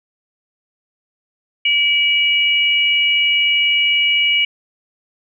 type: tone pair together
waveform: sine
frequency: 2305 / 2904 Hz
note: D7 / F#7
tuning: -33 / -33 cents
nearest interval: major third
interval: 400 cents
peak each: -15 dBFS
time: 1.65-4.45 s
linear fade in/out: 5 ms
effects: none